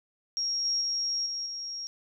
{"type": "tone with level steps", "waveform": "sine", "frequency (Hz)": 5588, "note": "F8", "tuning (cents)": 0, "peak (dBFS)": [-27, -25, -27, -31, -34], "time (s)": [0.37, 1.87], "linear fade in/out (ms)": 0, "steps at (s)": [0.65, 0.81, 1.26, 1.46], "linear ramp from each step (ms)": 2, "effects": []}